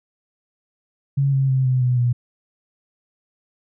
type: tone with pitch steps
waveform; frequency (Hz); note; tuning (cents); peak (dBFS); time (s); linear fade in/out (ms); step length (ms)
sine; 138.59 / 135.03 / 131.57 / 128.19 / 124.9 / 121.7; C#3 / C#3 / C3 / C3 / B2 / B2; 0 / -45 / +10 / -35 / +20 / -25; -15; 1.17-2.13; 10; 160
effects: none